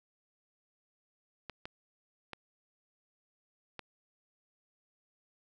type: clicks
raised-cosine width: 0.3 ms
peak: -25 dBFS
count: 4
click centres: 1.497 / 1.655 / 2.333 / 3.793 s
effects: none